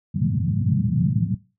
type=band-pass noise; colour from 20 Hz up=pink; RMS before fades=-21 dBFS; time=0.14-1.35 s; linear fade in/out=10 ms; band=100 to 200 Hz; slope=48 dB/octave; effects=noise-tail reverb RT60 0.3 s tail -18 dB re dry